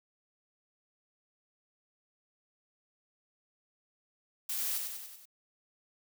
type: noise with echo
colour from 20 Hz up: blue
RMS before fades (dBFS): -35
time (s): 4.49-4.78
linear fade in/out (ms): 5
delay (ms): 95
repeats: 5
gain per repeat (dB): -4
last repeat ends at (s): 5.255
effects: none